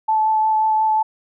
sine tone with vibrato, 871 Hz, A5, 18 cents flat, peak -14 dBFS, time 0.08-1.03 s, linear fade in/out 10 ms, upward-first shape sine, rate 5.6 Hz, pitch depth 11 cents each way, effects none

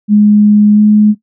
sine tone with pitch glide, 208.7 to 211 Hz, G#3 to G#3, +9 to +28 cents, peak -3 dBFS, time 0.08-1.15 s, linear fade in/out 50 ms, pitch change +19 cents, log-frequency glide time 0.74-0.8 s, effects noise-tail reverb RT60 0.1 s tail -17 dB re dry

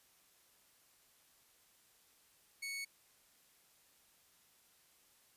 sawtooth tone, 2217 Hz, C#7, in tune, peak -37 dBFS, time 2.62-2.85 s, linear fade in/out 10 ms, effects white hiss -69 dBFS RMS until 5.36 s + resampled to 32000 Hz

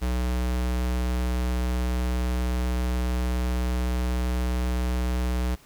square tone, 61.74 Hz, B1, in tune, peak -24 dBFS, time 0.01-5.56 s, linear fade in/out 20 ms, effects pink hiss -54 dBFS RMS until 5.65 s

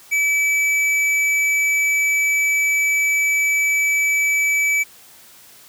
sine tone with hard clipping, 2300 Hz, D7, 37 cents flat, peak -17 dBFS, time 0.11-4.84 s, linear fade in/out 20 ms, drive 9 dB, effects white hiss -46 dBFS RMS until 5.68 s + high-pass 60 Hz 12 dB/octave

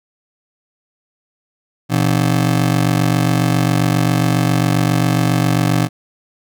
30% pulse ring-modulated tone, 143.3 Hz, D3, 42 cents flat, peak -7 dBFS, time 1.89-5.89 s, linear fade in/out 50 ms, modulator 23.7 Hz, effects none

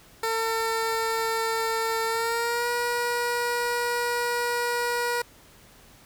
15% pulse tone with pitch glide, 450.7 to 480.3 Hz, A4 to B4, +42 to -48 cents, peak -18 dBFS, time 0.23-5.22 s, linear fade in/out 5 ms, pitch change +110 cents, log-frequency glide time 2.07-2.68 s, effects pink hiss -53 dBFS RMS until 6.05 s

